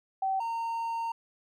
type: tone pair in turn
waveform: sine / triangle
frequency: 769 / 918.7 Hz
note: G5 / A#5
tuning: -33 / -25 cents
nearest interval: minor third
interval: 308 cents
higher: second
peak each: -26 / -28 dBFS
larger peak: first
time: 0.22-0.4 / 0.4-1.12 s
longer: second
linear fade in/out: 5 ms
effects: none